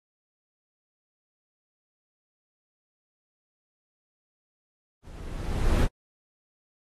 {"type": "noise with level ramp", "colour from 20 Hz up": "brown", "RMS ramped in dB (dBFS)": [-44, -18], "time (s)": [5.02, 5.88], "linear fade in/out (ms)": 50, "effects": ["AAC 32 kbps"]}